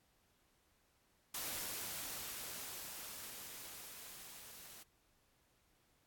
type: noise with level ramp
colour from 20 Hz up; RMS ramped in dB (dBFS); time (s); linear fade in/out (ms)
white; -42 to -55; 1.34-4.83; 5
effects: pink hiss -75 dBFS RMS until 6.06 s + AAC 64 kbps